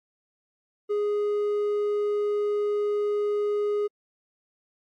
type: tone with hard clipping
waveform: sine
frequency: 414.4 Hz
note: G#4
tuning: 4 cents flat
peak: -24 dBFS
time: 0.89-3.88 s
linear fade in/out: 20 ms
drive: 3 dB
effects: AAC 64 kbps